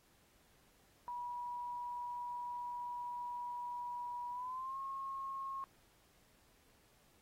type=tone with pitch glide; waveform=sine; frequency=970 to 1082.5 Hz; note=B5 to C#6; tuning=-31 to -41 cents; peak=-40 dBFS; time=1.08-5.64 s; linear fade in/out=0 ms; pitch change=+190 cents; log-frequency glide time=4.3-4.78 s; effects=pink hiss -70 dBFS RMS until 7.21 s + AAC 48 kbps